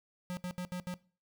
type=tone bursts at uneven times; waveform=square; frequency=180 Hz; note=F#3; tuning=47 cents flat; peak=-36 dBFS; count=5; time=0.3-0.37 / 0.44-0.51 / 0.58-0.65 / 0.72-0.8 / 0.87-0.94 s; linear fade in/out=0 ms; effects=noise-tail reverb RT60 0.4 s tail -21 dB re dry